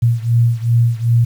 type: beating tone pair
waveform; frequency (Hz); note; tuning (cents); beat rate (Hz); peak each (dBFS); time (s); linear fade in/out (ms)
sine; 116.54 / 119.14; A#2 / A#2; 0 / +38; 2.6; -13 / -15; 0.02-1.25; 10
effects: 7-bit